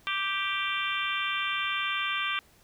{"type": "harmonic tone", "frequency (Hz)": 392, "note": "G4", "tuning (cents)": 0, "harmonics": [3, 4, 5, 6, 7, 8, 9], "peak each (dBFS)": [-33, -35, -39, -33, -36, -36, -38], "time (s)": [0.07, 2.39], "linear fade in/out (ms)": 0, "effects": ["pink hiss -60 dBFS RMS until 2.63 s"]}